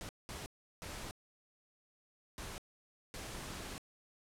pink noise bursts at uneven times, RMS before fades -45 dBFS, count 5, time 0.01-0.09 / 0.29-0.46 / 0.82-1.11 / 2.38-2.58 / 3.14-3.78 s, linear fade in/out 0 ms, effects low-pass 11000 Hz 12 dB/octave

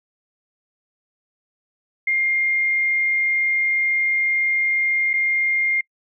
sine tone with dropouts, 2117 Hz, C7, 20 cents sharp, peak -17 dBFS, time 2.07-5.81 s, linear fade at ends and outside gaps 5 ms, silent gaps 5.133-5.137 s, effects noise-tail reverb RT60 0.1 s tail -26 dB re dry

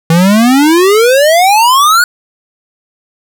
square exponential sweep, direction up, 160.2 to 1480 Hz, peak -5 dBFS, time 0.1-2.04 s, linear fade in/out 2 ms, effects none

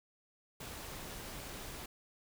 pink noise with amplitude modulation, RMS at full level -44 dBFS, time 0.6-1.86 s, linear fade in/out 5 ms, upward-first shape sine, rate 236 Hz, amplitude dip 40%, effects none

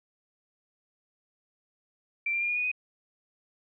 sine tone with pitch steps, 2349 / 2378 / 2407 / 2436 / 2466 / 2496 Hz, D7 / D7 / D7 / D#7 / D#7 / D#7, 0 / +21 / +42 / -37 / -16 / +5 cents, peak -26 dBFS, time 2.26-2.716 s, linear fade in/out 5 ms, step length 76 ms, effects none

